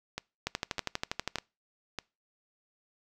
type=two click trains; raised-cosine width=0.2 ms; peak=-17 / -13 dBFS; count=4 / 12; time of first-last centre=0.18-1.987 / 0.47-1.357 s; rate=1.66 / 12.4 Hz; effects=noise-tail reverb RT60 0.3 s tail -25 dB re dry